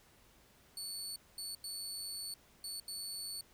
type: tone bursts at uneven times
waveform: 25% pulse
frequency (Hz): 4452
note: C#8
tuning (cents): +7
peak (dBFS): -36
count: 5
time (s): 0.77-1.16 / 1.38-1.55 / 1.64-2.34 / 2.64-2.8 / 2.88-3.41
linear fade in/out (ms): 2
effects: pink hiss -65 dBFS RMS until 3.53 s